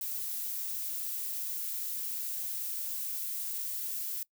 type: noise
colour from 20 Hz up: violet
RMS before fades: -36 dBFS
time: 0.01-4.23 s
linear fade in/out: 2 ms
effects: noise-tail reverb RT60 0.1 s tail -22 dB re dry